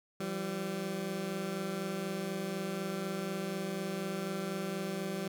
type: tone pair together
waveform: 20% pulse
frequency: 169.23 / 193.3 Hz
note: E3 / G3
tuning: +46 / -24 cents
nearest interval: major second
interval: 230 cents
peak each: -35 / -31 dBFS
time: 0.2-5.28 s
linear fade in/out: 5 ms
effects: none